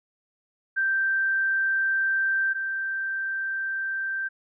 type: tone pair in turn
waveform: sine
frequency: 1567 / 1567 Hz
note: G6 / G6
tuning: -1 / -1 cents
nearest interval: unison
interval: 0 cents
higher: neither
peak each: -21 / -26 dBFS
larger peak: first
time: 0.76-2.54 / 2.54-4.29 s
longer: first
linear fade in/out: 20 ms
effects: none